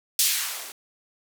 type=noise with band-pass filter sweep; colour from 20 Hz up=violet; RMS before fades=-26 dBFS; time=0.19-0.72 s; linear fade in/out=2 ms; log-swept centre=4600 to 330 Hz; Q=0.95; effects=none